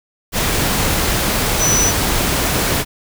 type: tone in noise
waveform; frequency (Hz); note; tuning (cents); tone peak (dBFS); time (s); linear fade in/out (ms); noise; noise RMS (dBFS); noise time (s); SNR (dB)
sine; 5950; F#8; +9; -14; 1.58-1.93; 50; pink; -17; 0.32-2.85; 0
effects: none